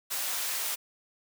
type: high-pass noise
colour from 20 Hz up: white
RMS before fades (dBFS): -32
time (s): 0.1-0.76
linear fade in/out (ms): 20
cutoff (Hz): 620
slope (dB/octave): 12
effects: none